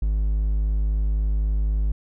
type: tone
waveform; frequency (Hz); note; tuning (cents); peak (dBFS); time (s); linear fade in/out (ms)
triangle; 51.9; G#1; 0; -17; 0.02-1.92; 5
effects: none